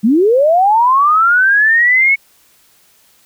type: linear sweep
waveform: sine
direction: up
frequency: 196 to 2224 Hz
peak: -7 dBFS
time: 0.03-2.16 s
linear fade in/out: 20 ms
effects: white hiss -51 dBFS RMS until 3.25 s